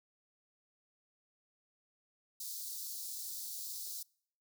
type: high-pass noise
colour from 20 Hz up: white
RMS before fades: -43 dBFS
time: 2.4-4.03 s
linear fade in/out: 5 ms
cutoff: 4000 Hz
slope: 48 dB/octave
effects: noise-tail reverb RT60 0.6 s tail -26 dB re dry